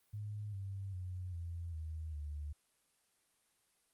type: tone with pitch steps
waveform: sine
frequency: 104.6 / 97.6 / 91.06 / 84.96 / 79.27 / 73.96 Hz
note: G#2 / G2 / F#2 / F2 / D#2 / D2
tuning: +13 / -7 / -27 / -47 / +33 / +13 cents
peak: -40 dBFS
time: 0.13-2.53 s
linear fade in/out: 10 ms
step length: 400 ms
effects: white hiss -75 dBFS RMS until 3.93 s + Opus 32 kbps